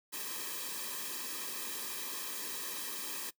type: noise with comb filter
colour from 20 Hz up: white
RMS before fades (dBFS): -40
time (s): 0.12-3.31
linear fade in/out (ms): 20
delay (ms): 1.4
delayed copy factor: -0.9
effects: noise-tail reverb RT60 0.1 s tail -21 dB re dry + high-pass 200 Hz 12 dB/octave